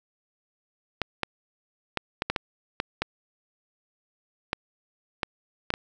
clicks, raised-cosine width 0.3 ms, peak -9 dBFS, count 12, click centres 1.017 / 1.233 / 1.973 / 2.221 / 2.3 / 2.362 / 2.801 / 3.02 / 4.531 / 5.232 / 5.704 / 5.739 s, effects none

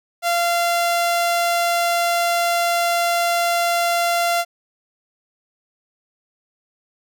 sawtooth tone, 689 Hz, F5, 24 cents flat, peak -13 dBFS, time 0.22-4.45 s, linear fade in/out 50 ms, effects none

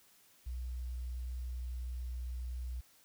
sine tone with quantisation, 61.7 Hz, B1, 1 cent flat, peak -37 dBFS, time 0.46-2.81 s, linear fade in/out 10 ms, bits 11, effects white hiss -65 dBFS RMS until 3.04 s

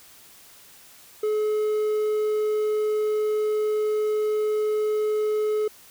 triangle tone, 426.8 Hz, G#4, 47 cents sharp, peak -19 dBFS, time 1.23-5.68 s, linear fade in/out 5 ms, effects white hiss -50 dBFS RMS until 5.9 s

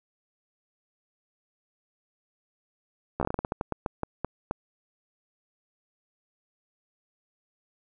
slowing click train, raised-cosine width 1 ms, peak -14 dBFS, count 16, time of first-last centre 3.2-4.511 s, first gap 13 ms, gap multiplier 1.24, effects none

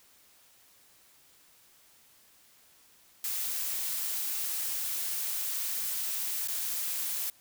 blue noise with dropouts, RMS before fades -33 dBFS, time 3.24-7.3 s, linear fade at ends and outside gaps 2 ms, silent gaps 6.475-6.483 s, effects white hiss -61 dBFS RMS until 7.4 s

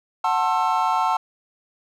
triangle chord, F# half-diminished seventh, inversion none, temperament just, 740 / 888 / 1065.6 / 1332 Hz, F#5 / A5 / C6 / E6, 0 / +16 / +31 / +18 cents, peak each -22 / -20 / -23 / -24 dBFS, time 0.24-1.17 s, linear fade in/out 5 ms, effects none

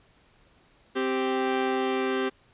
sawtooth tone pair together, 261.6 / 392 Hz, C4 / G4, 0 / 0 cents, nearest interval perfect fifth, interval 700 cents, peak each -25 / -22 dBFS, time 0.95-2.3 s, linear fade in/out 20 ms, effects pink hiss -61 dBFS RMS until 2.53 s + resampled to 8000 Hz

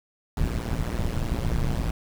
brown noise with amplitude modulation, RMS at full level -22 dBFS, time 0.37-1.91 s, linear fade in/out 2 ms, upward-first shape sine, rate 117 Hz, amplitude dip 95%, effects none

